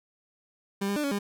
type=tone with pitch steps; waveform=30% pulse; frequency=198 / 201.2 / 297.5 / 280.6 / 201.9 Hz; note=G3 / G3 / D4 / C#4 / G#3; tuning=+18 / +45 / +22 / +21 / -49 cents; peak=-24 dBFS; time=0.81-1.19 s; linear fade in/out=10 ms; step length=76 ms; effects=none